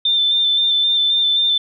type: tone with vibrato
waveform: sine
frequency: 3562 Hz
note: A7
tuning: 21 cents sharp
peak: -13 dBFS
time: 0.05-1.58 s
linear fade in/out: 5 ms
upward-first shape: square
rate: 3.8 Hz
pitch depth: 16 cents each way
effects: none